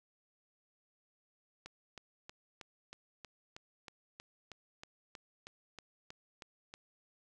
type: click train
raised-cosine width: 0.2 ms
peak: -30 dBFS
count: 17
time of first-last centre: 1.66-6.739 s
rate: 3.15 Hz
effects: none